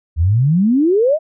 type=exponential sweep; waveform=sine; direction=up; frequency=74.6 to 659.3 Hz; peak=-10 dBFS; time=0.16-1.19 s; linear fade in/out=50 ms; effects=none